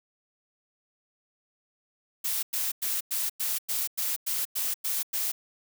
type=noise bursts; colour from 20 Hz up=blue; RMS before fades=-29 dBFS; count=11; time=2.24-5.32 s; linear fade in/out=10 ms; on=190 ms; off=99 ms; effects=none